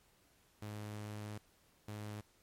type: tone bursts at uneven times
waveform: sawtooth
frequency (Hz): 105.4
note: G#2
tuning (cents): +26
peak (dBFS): -39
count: 2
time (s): 0.62-1.38 / 1.88-2.21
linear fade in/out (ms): 5
effects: pink hiss -70 dBFS RMS until 2.42 s + MP3 64 kbps